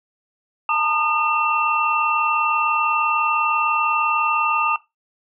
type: tone cluster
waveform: sine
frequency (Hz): 874 / 914 / 1221 / 2697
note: A5 / A#5 / D#6 / E7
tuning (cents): -12 / -34 / -33 / +39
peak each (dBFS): -27 / -24 / -20 / -24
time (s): 0.69-4.76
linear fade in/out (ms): 2
effects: noise-tail reverb RT60 0.2 s tail -17 dB re dry